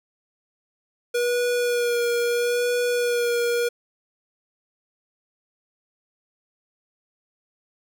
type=tone with vibrato; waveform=square; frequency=481.1 Hz; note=B4; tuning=45 cents flat; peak=-21 dBFS; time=1.14-3.69 s; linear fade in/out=10 ms; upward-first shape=sine; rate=0.76 Hz; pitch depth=21 cents each way; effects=none